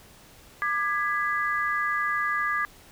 sine chord, G# diminished, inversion second, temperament just, 1196.1 / 1661.2 / 1993.5 Hz, D6 / G#6 / B6, +31 / 0 / +16 cents, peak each -27 / -27 / -32 dBFS, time 0.62-2.65 s, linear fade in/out 0 ms, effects pink hiss -52 dBFS RMS until 2.91 s

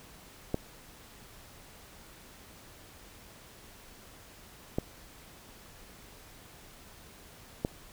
clicks, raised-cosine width 2 ms, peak -15 dBFS, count 3, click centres 0.544 / 4.785 / 7.649 s, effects pink hiss -53 dBFS RMS until 7.92 s

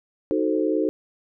sine chord, D# diminished seventh, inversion none, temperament equal, 311.1 / 370 / 440 / 523.3 Hz, D#4 / F#4 / A4 / C5, 0 / 0 / 0 / 0 cents, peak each -23 / -26 / -25 / -28 dBFS, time 0.31-0.89 s, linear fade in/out 0 ms, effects none

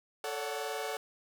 sawtooth chord, D major seventh, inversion second, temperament equal with one note detuned, 440 / 554.4 / 575.6 / 740 Hz, A4 / C#5 / D5 / F#5, 0 / 0 / -35 / 0 cents, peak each -34 / -40 / -38 / -36 dBFS, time 0.24-0.97 s, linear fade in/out 2 ms, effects none

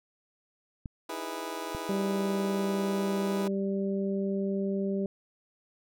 clicks, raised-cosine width 5 ms, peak -25 dBFS, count 2, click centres 0.858 / 1.749 s
20% pulse chord, E major seventh, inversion third, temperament just, 309 / 329.6 / 412 / 494.4 Hz, D#4 / E4 / G#4 / B4, -12 / 0 / -14 / +2 cents, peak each -38 / -35 / -35 / -36 dBFS, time 1.09-3.48 s, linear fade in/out 5 ms
harmonic tone, 196 Hz, G3, in tune, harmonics 1 / 2 / 3, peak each -29 / -32 / -38 dBFS, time 1.89-5.06 s, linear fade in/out 2 ms
effects none

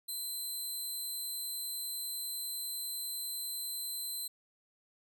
10% pulse tone, 4075 Hz, C8, 47 cents flat, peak -30 dBFS, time 0.08-4.28 s, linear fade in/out 10 ms, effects none

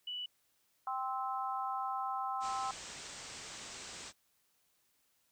sine tone, 2960 Hz, F#7, in tune, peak -38 dBFS, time 0.07-0.26 s, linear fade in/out 5 ms
harmonic tone, 261.1 Hz, C4, 3 cents flat, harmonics 3 / 4 / 5, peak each -38 / -39 / -40 dBFS, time 0.87-2.71 s, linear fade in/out 2 ms
white low-pass noise, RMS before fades -48 dBFS, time 2.4-4.13 s, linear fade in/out 50 ms, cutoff 8400 Hz, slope 96 dB/octave
effects white hiss -75 dBFS RMS until 5.31 s

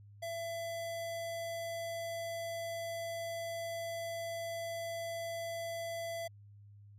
square tone, 670 Hz, E5, 28 cents sharp, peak -38 dBFS, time 0.22-6.28 s, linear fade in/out 10 ms, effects added 102 Hz sine -53 dBFS peak until 6.98 s + MP3 64 kbps

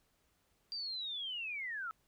sine linear sweep, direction down, 4758 to 1283 Hz, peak -38 dBFS, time 0.72-1.91 s, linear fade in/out 0 ms, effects pink hiss -75 dBFS RMS until 2.07 s

